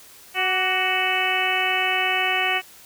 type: harmonic tone with a mistuned harmonic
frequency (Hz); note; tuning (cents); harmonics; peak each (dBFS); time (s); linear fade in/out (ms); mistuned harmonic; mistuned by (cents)
371.9; F#4; +9; 1 / 2 / 3 / 4 / 5 / 6 / 7 / 8; -32 / -26 / -31 / -31 / -27 / -26 / -26 / -27; 0.34-2.62; 50; 3; +55
effects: white hiss -47 dBFS RMS until 2.85 s